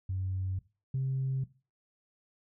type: tone pair in turn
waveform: sine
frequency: 94 / 132.94 Hz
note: F#2 / C3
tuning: +28 / +28 cents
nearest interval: tritone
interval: 600 cents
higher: second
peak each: -30 / -27 dBFS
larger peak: second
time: 0.09-0.59 / 0.94-1.44 s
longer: neither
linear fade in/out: 5 ms
effects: noise-tail reverb RT60 0.3 s tail -17 dB re dry + tanh soft clip ceiling -25 dBFS